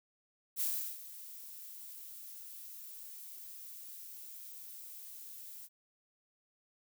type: noise with ADSR envelope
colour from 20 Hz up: violet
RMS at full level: -33 dBFS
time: 0.56-5.69 s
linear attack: 51 ms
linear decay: 360 ms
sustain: -16 dB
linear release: 46 ms
effects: none